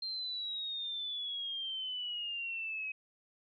sine exponential sweep, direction down, 4186 to 2535 Hz, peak -36 dBFS, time 0.02-2.92 s, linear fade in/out 5 ms, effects none

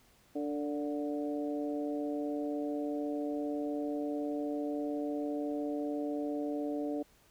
harmonic tone with a mistuned harmonic, 146.2 Hz, D3, 7 cents flat, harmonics 2 / 3 / 4 / 5, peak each -34 / -40 / -40 / -46 dBFS, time 0.35-7.03 s, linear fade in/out 10 ms, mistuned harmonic 3, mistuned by +31 cents, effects pink hiss -65 dBFS RMS until 7.3 s

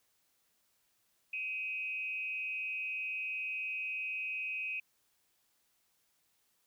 sine tone with frequency modulation, 2523 Hz, D#7, 23 cents sharp, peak -35 dBFS, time 1.33-4.8 s, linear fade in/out 5 ms, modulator 198 Hz, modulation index 0.54, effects white hiss -75 dBFS RMS until 6.66 s

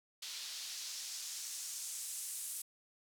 white noise with band-pass filter sweep, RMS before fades -44 dBFS, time 0.22-2.62 s, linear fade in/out 5 ms, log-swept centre 4000 to 9600 Hz, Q 1.5, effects none

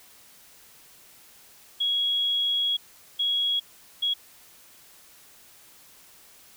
sine tone bursts at uneven times, 3322 Hz, G#7, in tune, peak -22 dBFS, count 3, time 1.8-2.77 / 3.19-3.6 / 4.02-4.14 s, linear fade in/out 10 ms, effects white hiss -53 dBFS RMS until 6.56 s

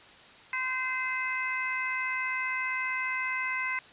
harmonic tone, 515 Hz, C5, 28 cents flat, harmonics 2 / 3 / 4 / 5, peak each -36 / -36 / -31 / -37 dBFS, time 0.53-3.79 s, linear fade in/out 2 ms, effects white hiss -52 dBFS RMS until 3.92 s + resampled to 8000 Hz

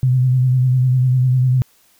sine tone with vibrato, 127.7 Hz, C3, 42 cents flat, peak -11 dBFS, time 0.03-1.62 s, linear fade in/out 0 ms, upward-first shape sine, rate 10 Hz, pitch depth 43 cents each way, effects white hiss -55 dBFS RMS until 1.99 s

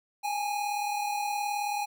square tone pair together, 820 / 858.9 Hz, G#5 / A5, -22 / -42 cents, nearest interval minor second, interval 80 cents, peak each -30 / -38 dBFS, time 0.23-1.86 s, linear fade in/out 20 ms, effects none

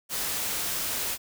white noise, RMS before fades -30 dBFS, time 0.09-1.18 s, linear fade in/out 50 ms, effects none

